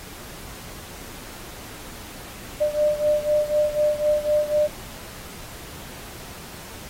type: beating tone pair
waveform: sine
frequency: 598 / 602 Hz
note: D5 / D5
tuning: +31 / +43 cents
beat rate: 4 Hz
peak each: -20 / -23 dBFS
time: 2.6-4.68 s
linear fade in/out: 20 ms
effects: pink hiss -40 dBFS RMS until 6.89 s + AAC 48 kbps